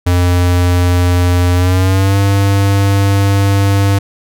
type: tone with pitch glide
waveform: square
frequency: 88.8 to 99.1 Hz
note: F2 to G2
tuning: +29 to +19 cents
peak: -9 dBFS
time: 0.06-3.99 s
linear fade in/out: 10 ms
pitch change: +190 cents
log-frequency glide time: 1.53-2.17 s
effects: none